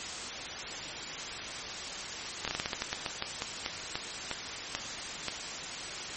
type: slowing click train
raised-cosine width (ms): 0.2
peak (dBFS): -13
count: 17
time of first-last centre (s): 2.45-5.283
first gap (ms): 27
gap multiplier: 1.22
effects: white hiss -38 dBFS RMS until 6.16 s + MP3 32 kbps